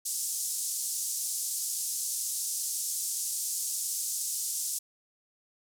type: band-pass noise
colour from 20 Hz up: pink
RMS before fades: -33 dBFS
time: 0.05-4.79 s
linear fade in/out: 10 ms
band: 6100 to 12000 Hz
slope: 24 dB/octave
effects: none